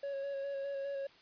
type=tone with vibrato; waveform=triangle; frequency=554.4 Hz; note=C#5; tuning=in tune; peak=-34 dBFS; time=0.03-1.07 s; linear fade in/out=5 ms; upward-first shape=square; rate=4.9 Hz; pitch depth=18 cents each way; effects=white hiss -61 dBFS RMS until 1.21 s + resampled to 11025 Hz